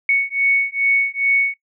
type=beating tone pair; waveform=sine; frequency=2219 / 2221.4 Hz; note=C#7 / C#7; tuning=+1 / +3 cents; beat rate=2.4 Hz; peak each=-18 dBFS; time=0.09-1.54 s; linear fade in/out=2 ms; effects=noise-tail reverb RT60 0.1 s tail -20 dB re dry